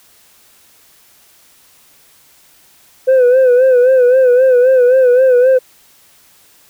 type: tone with vibrato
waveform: sine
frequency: 507 Hz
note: B4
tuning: 45 cents sharp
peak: -3 dBFS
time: 3.07-5.59 s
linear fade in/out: 20 ms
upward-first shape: sine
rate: 3.8 Hz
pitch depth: 71 cents each way
effects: tanh soft clip ceiling -5 dBFS + white hiss -48 dBFS RMS until 6.69 s